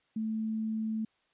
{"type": "tone", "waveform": "sine", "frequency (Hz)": 219.7, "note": "A3", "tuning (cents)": -2, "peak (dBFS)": -30, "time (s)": [0.16, 1.05], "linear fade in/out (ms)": 5, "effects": ["white hiss -72 dBFS RMS until 1.33 s", "resampled to 8000 Hz"]}